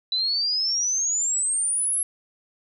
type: exponential sweep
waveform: sine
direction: up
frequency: 3951 to 11175 Hz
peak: -21 dBFS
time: 0.12-2.03 s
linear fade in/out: 2 ms
effects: none